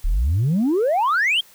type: exponential sweep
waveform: sine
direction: up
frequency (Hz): 33 to 3322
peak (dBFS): -14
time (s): 0.04-1.41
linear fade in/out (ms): 10
effects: tanh soft clip ceiling -14 dBFS + white hiss -50 dBFS RMS until 1.54 s